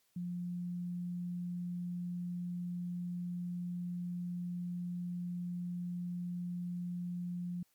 sine tone, 176.4 Hz, F3, 18 cents sharp, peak -36 dBFS, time 0.16-7.63 s, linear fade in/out 5 ms, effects white hiss -74 dBFS RMS until 7.74 s + MP3 96 kbps

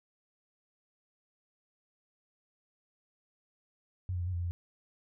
sine tone with pitch steps, 92.2 / 88.7 / 87.2 / 92.4 / 86.5 / 87.4 / 86.7 Hz, F#2 / F2 / F2 / F#2 / F2 / F2 / F2, -6 / +27 / -2 / -2 / -16 / +2 / -12 cents, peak -31 dBFS, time 4.09-4.51 s, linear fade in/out 0 ms, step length 60 ms, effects none

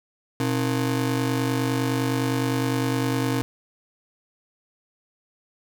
30% pulse ring-modulated tone, 196 Hz, G3, in tune, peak -16 dBFS, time 0.4-3.42 s, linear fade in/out 0 ms, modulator 73.1 Hz, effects none

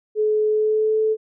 sine tone with pitch glide, 427.9 to 436.1 Hz, A4 to A4, -48 to -15 cents, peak -16 dBFS, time 0.15-1.17 s, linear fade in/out 50 ms, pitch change +33 cents, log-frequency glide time 0.49-1 s, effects none

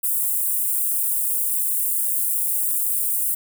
white high-pass noise, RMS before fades -22 dBFS, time 0.03-3.35 s, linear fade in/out 10 ms, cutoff 8500 Hz, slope 48 dB/octave, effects none

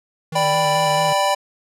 square tone with vibrato, 155.56 Hz, D#3, in tune, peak -27 dBFS, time 0.32-1.13 s, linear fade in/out 5 ms, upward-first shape square, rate 4.6 Hz, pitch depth 44 cents each way
square chord, G major, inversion second, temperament equal, 587.3 / 784 / 987.8 Hz, D5 / G5 / B5, 0 / 0 / 0 cents, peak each -21 dBFS, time 0.35-1.35 s, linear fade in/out 10 ms
effects low-pass 11000 Hz 12 dB/octave

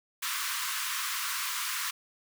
pink high-pass noise, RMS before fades -33 dBFS, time 0.22-1.91 s, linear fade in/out 10 ms, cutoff 1000 Hz, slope 96 dB/octave, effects none

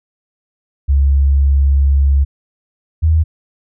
sine tone pair in turn, 69.3 / 79.55 Hz, C#2 / D#2, 0 / +39 cents, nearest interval major second, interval 239 cents, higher second, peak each -8 dBFS, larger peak neither, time 0.88-2.25 / 3.02-3.24 s, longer first, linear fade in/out 20 ms, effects none

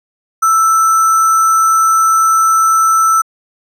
sine tone with sample-and-hold, 1326 Hz, E6, 10 cents sharp, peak -7 dBFS, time 0.42-3.22 s, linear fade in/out 10 ms, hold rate 7350 Hz, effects low-pass 12000 Hz 12 dB/octave

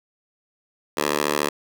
10% pulse tone with high-pass filter, 73.8 Hz, D2, 9 cents sharp, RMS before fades -23 dBFS, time 0.97-1.49 s, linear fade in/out 5 ms, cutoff 480 Hz, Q 0.78, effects none

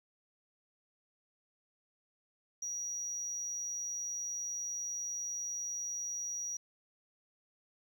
sine tone, 5770 Hz, F#8, 44 cents flat, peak -35 dBFS, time 2.62-6.57 s, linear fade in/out 5 ms, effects tanh soft clip ceiling -32 dBFS + 11-bit

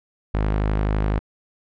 sawtooth tone, 51.91 Hz, G#1, in tune, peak -15 dBFS, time 0.34-1.19 s, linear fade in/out 0 ms, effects low-pass 2000 Hz 12 dB/octave

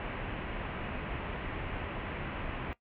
pink low-pass noise, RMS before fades -38 dBFS, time 0-2.73 s, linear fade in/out 0 ms, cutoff 2900 Hz, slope 48 dB/octave, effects noise-tail reverb RT60 0.1 s tail -17 dB re dry

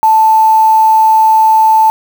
sine tone with quantisation, 880 Hz, A5, in tune, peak -4 dBFS, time 0.03-1.9 s, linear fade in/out 0 ms, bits 4, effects none

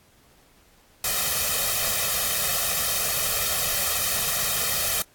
white noise with comb filter, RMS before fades -24 dBFS, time 1.04-5.02 s, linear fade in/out 2 ms, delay 1.6 ms, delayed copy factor +0.9, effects pink hiss -58 dBFS RMS until 5.14 s + AAC 64 kbps

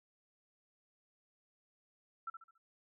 sine tone with echo, 1337 Hz, E6, 24 cents sharp, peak -38 dBFS, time 2.27-2.3 s, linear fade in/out 5 ms, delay 70 ms, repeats 4, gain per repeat -8 dB, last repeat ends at 2.58 s, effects none

